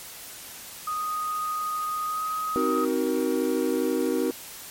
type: tone with pitch glide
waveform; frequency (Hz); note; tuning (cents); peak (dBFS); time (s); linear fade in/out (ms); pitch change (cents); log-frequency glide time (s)
sine; 1243 to 1258.2; D#6 to D#6; -2 to +19; -26; 0.87-2.85; 5; +21; 2.07-2.22
type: chord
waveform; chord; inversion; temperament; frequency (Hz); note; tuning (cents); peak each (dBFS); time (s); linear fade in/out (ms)
triangle; C half-diminished seventh; none; just; 261.6 / 314 / 376.7 / 470.9; C4 / Eb4 / Gb4 / Bb4; 0 / +16 / +31 / +18; -26; 2.56-4.31; 0
effects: white hiss -41 dBFS RMS until 4.7 s + MP3 64 kbps